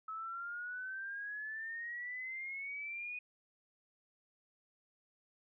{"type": "exponential sweep", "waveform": "sine", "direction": "up", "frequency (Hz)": [1289, 2489], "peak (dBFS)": -40, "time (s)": [0.08, 3.19], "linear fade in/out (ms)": 5, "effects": []}